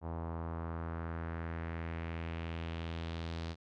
sawtooth tone with low-pass filter sweep, 82.8 Hz, E2, 8 cents sharp, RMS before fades -40 dBFS, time 0.01-3.56 s, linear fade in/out 50 ms, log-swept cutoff 900 to 4500 Hz, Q 2, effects none

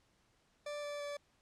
40% pulse tone with pitch steps, 587.3 / 582.6 / 577.9 Hz, D5 / D5 / D5, 0 / -14 / -28 cents, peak -39 dBFS, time 0.66-1.17 s, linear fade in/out 5 ms, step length 170 ms, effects pink hiss -73 dBFS RMS until 1.41 s + low-pass 8000 Hz 12 dB/octave

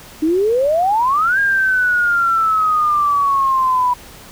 sine exponential two-way sweep, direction up then down, 301.4 to 1627 to 980 Hz, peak -12 dBFS, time 0.22-3.94 s, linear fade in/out 10 ms, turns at 1.39 s, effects pink hiss -39 dBFS RMS until 4.31 s

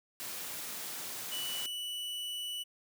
white high-pass noise, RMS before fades -41 dBFS, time 0.2-1.66 s, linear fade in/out 0 ms, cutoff 110 Hz, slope 12 dB/octave
45% pulse tone, 2960 Hz, F#7, in tune, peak -36 dBFS, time 1.31-2.64 s, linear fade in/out 20 ms
effects none

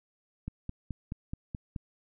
click train, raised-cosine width 5 ms, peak -23 dBFS, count 7, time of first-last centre 0.48-1.762 s, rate 4.68 Hz, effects none

